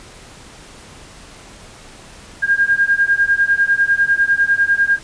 sine beating tone pair, 1609 / 1619 Hz, G6 / G#6, +45 / -45 cents, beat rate 10 Hz, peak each -15 dBFS, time 2.42-4.99 s, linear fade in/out 20 ms, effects pink hiss -40 dBFS RMS until 5.03 s + resampled to 22050 Hz

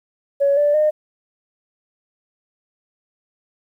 sine tone with pitch steps, 561 / 584.8 / 609.7 Hz, C#5 / D5 / D#5, +21 / -7 / -35 cents, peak -12 dBFS, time 0.4-0.91 s, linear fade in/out 20 ms, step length 170 ms, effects tanh soft clip ceiling -8 dBFS + 9-bit

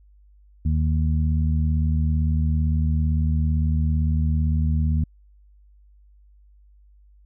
harmonic tone, 77.78 Hz, D#2, in tune, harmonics 1 / 2 / 3, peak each -19 / -25 / -29 dBFS, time 0.65-5.04 s, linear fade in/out 5 ms, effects added 50 Hz sine -50 dBFS peak until 7.25 s

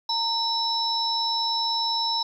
sine tone cluster, 919 / 3926 / 5290 Hz, A#5 / B7 / E8, -25 / -11 / +5 cents, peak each -27 dBFS, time 0.09-2.23 s, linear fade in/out 5 ms, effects 9-bit

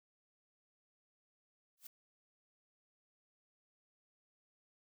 blue noise with exponential growth, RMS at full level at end -45 dBFS, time 1.77-1.87 s, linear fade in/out 5 ms, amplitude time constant 20 ms, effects none

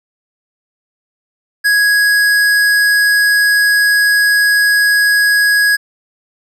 sine tone with hard clipping, 1662 Hz, G#6, 1 cent sharp, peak -10 dBFS, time 1.64-5.77 s, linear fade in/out 20 ms, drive 15 dB, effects none

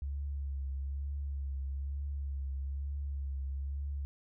sine tone with vibrato, 69.3 Hz, C#2, in tune, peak -34 dBFS, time 0.02-4.05 s, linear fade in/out 0 ms, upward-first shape triangle, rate 1.1 Hz, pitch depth 44 cents each way, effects none

